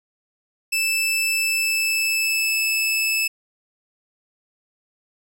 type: tone with pitch glide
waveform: sawtooth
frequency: 2637 to 2620 Hz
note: E7 to E7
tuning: 0 to -11 cents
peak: -16 dBFS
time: 0.72-3.28 s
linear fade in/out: 10 ms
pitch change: -11 cents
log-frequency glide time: 1.31-2.55 s
effects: none